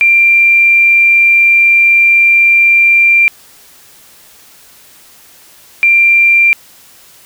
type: tone pair in turn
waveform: sine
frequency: 2372 / 2372 Hz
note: D7 / D7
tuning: +17 / +17 cents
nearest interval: unison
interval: 0 cents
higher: neither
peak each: -4 dBFS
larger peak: neither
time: 0.01-3.28 / 5.83-6.53 s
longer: first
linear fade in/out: 0 ms
effects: white hiss -41 dBFS RMS until 7.25 s